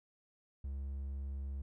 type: tone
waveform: triangle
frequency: 68.6 Hz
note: C#2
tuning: 17 cents flat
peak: -36 dBFS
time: 0.64-1.62 s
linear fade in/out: 5 ms
effects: none